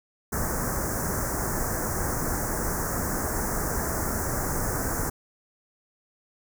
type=band-stop noise; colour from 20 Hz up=pink; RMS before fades=-28 dBFS; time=0.32-5.1 s; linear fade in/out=10 ms; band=1800 to 5800 Hz; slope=48 dB/octave; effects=none